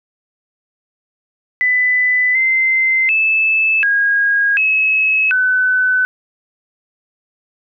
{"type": "tone with pitch steps", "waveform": "sine", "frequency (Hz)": [1998, 2074, 2620, 1636, 2577, 1507], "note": ["B6", "C7", "E7", "G#6", "E7", "F#6"], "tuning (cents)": [20, -16, -11, -26, -40, 31], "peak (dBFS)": -11, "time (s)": [1.61, 6.05], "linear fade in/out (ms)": 0, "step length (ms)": 740, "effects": []}